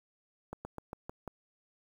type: slowing click train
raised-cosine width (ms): 1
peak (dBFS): -26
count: 6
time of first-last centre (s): 0.53-1.277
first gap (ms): 120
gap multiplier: 1.11
effects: 9-bit